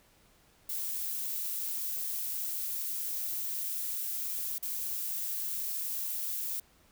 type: noise with dropouts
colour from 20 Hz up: violet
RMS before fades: -35 dBFS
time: 0.69-6.6 s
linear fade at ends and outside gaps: 5 ms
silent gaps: 4.583-4.626 s
effects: pink hiss -64 dBFS RMS until 6.91 s